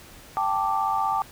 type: chord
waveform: sine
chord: G suspended second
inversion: none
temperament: equal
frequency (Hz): 784 / 880 / 1174.7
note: G5 / A5 / D6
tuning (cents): 0 / 0 / 0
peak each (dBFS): -26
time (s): 0.37-1.22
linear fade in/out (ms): 0
effects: pink hiss -47 dBFS RMS until 1.31 s